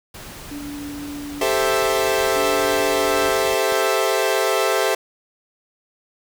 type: noise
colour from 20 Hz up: pink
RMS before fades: -37 dBFS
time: 0.14-3.55 s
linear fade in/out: 5 ms
type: tone with tremolo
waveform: sine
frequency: 289.3 Hz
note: D4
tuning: 26 cents flat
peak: -29 dBFS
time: 0.51-3.88 s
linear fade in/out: 5 ms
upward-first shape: square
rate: 0.54 Hz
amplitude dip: 75%
type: chord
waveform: sawtooth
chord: A minor seventh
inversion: third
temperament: equal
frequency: 392 / 440 / 523.3 / 659.3 Hz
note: G4 / A4 / C5 / E5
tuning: 0 / 0 / 0 / 0 cents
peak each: -19 dBFS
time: 1.41-4.95 s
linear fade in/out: 5 ms
type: click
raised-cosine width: 2 ms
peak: -23 dBFS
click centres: 3.723 s
effects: none